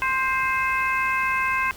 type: harmonic tone with a mistuned harmonic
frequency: 525 Hz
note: C5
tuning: 6 cents sharp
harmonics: 2 / 3 / 4 / 5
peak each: -24 / -26 / -27 / -28 dBFS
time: 0.02-1.71 s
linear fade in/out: 0 ms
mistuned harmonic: 5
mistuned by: -23 cents
effects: added 60 Hz sine -48 dBFS peak until 1.76 s + pink hiss -43 dBFS RMS until 1.76 s